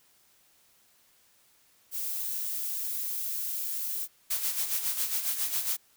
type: noise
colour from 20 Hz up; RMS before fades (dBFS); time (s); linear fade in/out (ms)
violet; -33; 1.91-4.08; 50
type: noise with tremolo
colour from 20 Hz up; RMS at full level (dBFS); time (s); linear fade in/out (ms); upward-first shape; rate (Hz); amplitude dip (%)
blue; -28; 4.3-5.77; 10; sine; 7.3; 60
effects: white hiss -64 dBFS RMS until 5.96 s